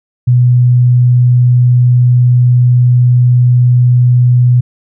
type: tone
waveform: sine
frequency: 123.47 Hz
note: B2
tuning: in tune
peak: -4 dBFS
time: 0.27-4.61 s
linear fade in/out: 10 ms
effects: none